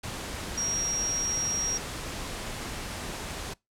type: tone in noise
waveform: sine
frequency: 5640 Hz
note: F8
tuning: 16 cents sharp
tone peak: -27 dBFS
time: 0.57-1.78 s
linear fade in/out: 10 ms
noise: pink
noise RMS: -36 dBFS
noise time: 0.03-3.54 s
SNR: +6 dB
effects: noise-tail reverb RT60 0.2 s tail -24 dB re dry + low-pass 10000 Hz 12 dB/octave